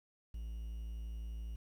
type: tone with quantisation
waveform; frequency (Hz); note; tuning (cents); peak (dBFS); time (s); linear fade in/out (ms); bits
triangle; 55.9; A1; +28; -38; 0.34-1.56; 5; 11
effects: none